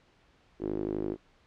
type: tone with band-pass filter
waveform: sawtooth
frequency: 51.91 Hz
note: G#1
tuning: in tune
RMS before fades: -33 dBFS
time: 0.59-1.17 s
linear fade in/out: 50 ms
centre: 350 Hz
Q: 4.7
effects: pink hiss -64 dBFS RMS until 1.46 s + low-pass 4000 Hz 12 dB/octave